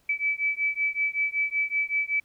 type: beating tone pair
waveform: sine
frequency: 2300 / 2305.3 Hz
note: D7 / D7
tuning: -37 / -33 cents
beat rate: 5.3 Hz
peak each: -27 dBFS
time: 0.09-2.2 s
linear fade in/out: 5 ms
effects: pink hiss -66 dBFS RMS until 2.24 s